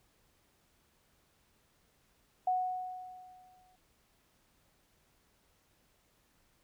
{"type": "tone with exponential decay", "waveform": "sine", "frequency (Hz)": 737, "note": "F#5", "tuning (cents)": -7, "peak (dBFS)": -26, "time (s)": [2.47, 3.76], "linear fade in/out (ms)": 5, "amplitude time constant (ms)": 280, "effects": ["pink hiss -71 dBFS RMS until 6.63 s"]}